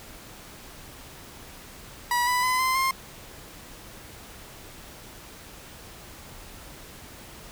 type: tone with pitch steps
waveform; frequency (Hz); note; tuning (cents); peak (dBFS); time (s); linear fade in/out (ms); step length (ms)
30% pulse; 970 / 991.5 / 1013.5 / 1036 / 1059; B5 / B5 / B5 / C6 / C6; -31 / +7 / +45 / -17 / +21; -19; 2.11-2.91; 2; 160
effects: pink hiss -45 dBFS RMS until 7.51 s